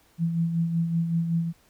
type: tone with tremolo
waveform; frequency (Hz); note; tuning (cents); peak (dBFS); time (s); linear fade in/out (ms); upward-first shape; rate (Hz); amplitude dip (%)
sine; 167; E3; +23; -20; 0.18-1.53; 50; sine; 5.3; 50
effects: pink hiss -61 dBFS RMS until 1.69 s